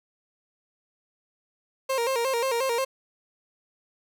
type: tone with vibrato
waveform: 30% pulse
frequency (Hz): 498.6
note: B4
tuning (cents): +16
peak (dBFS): -21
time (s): 1.89-2.85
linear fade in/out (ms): 10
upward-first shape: square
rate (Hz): 5.6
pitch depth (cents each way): 110
effects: none